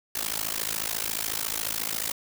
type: noise with amplitude modulation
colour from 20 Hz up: white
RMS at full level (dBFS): -26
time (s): 0.15-2.12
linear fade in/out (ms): 5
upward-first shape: sine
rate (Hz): 54.1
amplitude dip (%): 100
effects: none